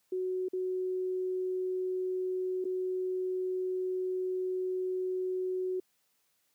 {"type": "tone with dropouts", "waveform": "sine", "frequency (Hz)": 370, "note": "F#4", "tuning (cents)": 0, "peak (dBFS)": -30, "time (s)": [0.12, 5.8], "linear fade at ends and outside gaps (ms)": 5, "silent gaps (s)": [[0.485, 0.532], [2.643, 2.651]], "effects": ["white hiss -74 dBFS RMS until 6.54 s", "high-pass 100 Hz 12 dB/octave"]}